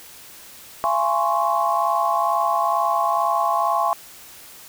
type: chord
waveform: sine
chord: Db major seventh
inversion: first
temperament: equal with one note detuned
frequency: 681.3 / 830.6 / 1046.5 / 1108.7 Hz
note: F5 / Ab5 / C6 / Db6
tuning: -43 / 0 / 0 / 0 cents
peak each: -23 dBFS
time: 0.84-3.93 s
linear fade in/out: 0 ms
effects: white hiss -43 dBFS RMS until 4.68 s